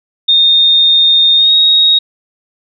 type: tone with pitch glide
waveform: sine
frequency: 3667 to 3764 Hz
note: A#7 to A#7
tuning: -29 to +16 cents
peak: -5 dBFS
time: 0.28-1.99 s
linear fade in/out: 10 ms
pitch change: +45 cents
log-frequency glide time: 1.35-1.54 s
effects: none